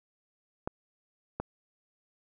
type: clicks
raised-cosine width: 1 ms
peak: -18 dBFS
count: 2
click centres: 0.675 / 1.4 s
effects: none

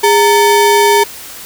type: ring-modulated tone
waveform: square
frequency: 666 Hz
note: E5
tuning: 18 cents sharp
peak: -4 dBFS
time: 0.03-1.04 s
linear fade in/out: 10 ms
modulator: 256 Hz
effects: white hiss -30 dBFS RMS until 1.45 s

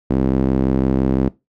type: tone with band-pass filter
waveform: sawtooth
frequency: 65.9 Hz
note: C2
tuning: 13 cents sharp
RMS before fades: -17 dBFS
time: 0.1-1.29 s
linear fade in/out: 5 ms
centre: 280 Hz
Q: 1.5
effects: noise-tail reverb RT60 0.2 s tail -19 dB re dry

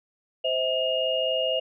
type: tone cluster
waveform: sine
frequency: 521 / 645 / 2844 Hz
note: C5 / E5 / F7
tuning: -7 / -38 / +31 cents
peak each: -27 dBFS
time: 0.44-1.6 s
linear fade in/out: 10 ms
effects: none

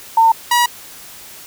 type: tone pair in turn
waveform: sine / sawtooth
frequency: 904 / 963.2 Hz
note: A5 / B5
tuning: +47 / -44 cents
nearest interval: minor second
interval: 109 cents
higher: second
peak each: -7 dBFS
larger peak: neither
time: 0.17-0.32 / 0.51-0.66 s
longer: neither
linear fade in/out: 5 ms
effects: white hiss -37 dBFS RMS until 1.46 s

